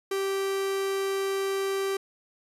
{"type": "tone", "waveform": "45% pulse", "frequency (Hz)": 390, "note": "G4", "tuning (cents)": -9, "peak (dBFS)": -26, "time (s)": [0.11, 1.97], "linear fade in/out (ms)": 5, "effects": ["resampled to 32000 Hz"]}